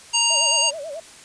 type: harmonic tone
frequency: 933 Hz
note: A#5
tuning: 1 cent sharp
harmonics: 1 / 3 / 5 / 7 / 9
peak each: -26 / -20 / -23 / -22 / -25 dBFS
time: 0.13-0.71 s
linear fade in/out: 20 ms
type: tone with vibrato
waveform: sine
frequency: 606 Hz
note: D#5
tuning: 46 cents flat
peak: -29 dBFS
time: 0.3-1 s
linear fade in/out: 5 ms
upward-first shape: sine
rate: 9.2 Hz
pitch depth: 160 cents each way
effects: white hiss -44 dBFS RMS until 1.24 s + resampled to 22050 Hz